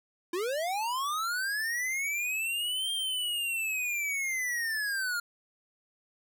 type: linear two-way sweep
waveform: square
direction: up then down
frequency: 329.6 to 3201 to 1398 Hz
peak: -30 dBFS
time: 0.33-5.2 s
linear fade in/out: 5 ms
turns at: 2.92 s
effects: none